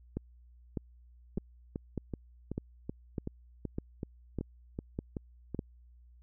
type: two click trains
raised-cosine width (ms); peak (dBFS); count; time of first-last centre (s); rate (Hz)
3; -23 / -21; 12 / 10; 1.38-5.547 / 0.17-5.592; 2.64 / 1.66
effects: added 60 Hz sine -55 dBFS peak until 6.22 s